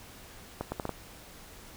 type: accelerating click train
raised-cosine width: 1 ms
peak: -18 dBFS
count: 5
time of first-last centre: 0.61-0.893 s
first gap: 110 ms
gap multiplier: 0.71
effects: pink hiss -50 dBFS RMS until 1.76 s